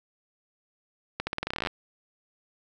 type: accelerating click train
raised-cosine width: 0.3 ms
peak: -13 dBFS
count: 16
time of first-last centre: 1.2-1.672 s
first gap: 70 ms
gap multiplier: 0.87
effects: none